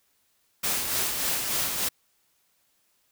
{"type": "noise with tremolo", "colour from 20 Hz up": "white", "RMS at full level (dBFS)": -26, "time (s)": [0.63, 1.89], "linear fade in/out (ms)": 10, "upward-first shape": "sine", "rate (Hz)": 3.4, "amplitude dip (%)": 40, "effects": ["white hiss -69 dBFS RMS until 3.11 s"]}